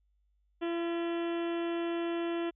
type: harmonic tone with a mistuned harmonic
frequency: 339.2 Hz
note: E4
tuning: 50 cents sharp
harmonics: 1 / 2 / 3 / 4 / 5 / 6 / 7 / 8 / 9 / 10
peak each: -31 / -40 / -46 / -47 / -49 / -51 / -52 / -50 / -51 / -54 dBFS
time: 0.61-2.51 s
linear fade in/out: 20 ms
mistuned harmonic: 6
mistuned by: -64 cents
effects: added 50 Hz sine -69 dBFS peak until 2.55 s